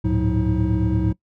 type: tone cluster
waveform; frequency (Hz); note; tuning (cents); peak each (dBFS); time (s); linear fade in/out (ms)
triangle; 70.8 / 103.6 / 112.3 / 180.5 / 318.2; C#2 / G#2 / A2 / F#3 / D#4; +37 / -4 / +36 / -43 / +39; -22; 0.04-1.13; 10
effects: noise-tail reverb RT60 0.1 s tail -21 dB re dry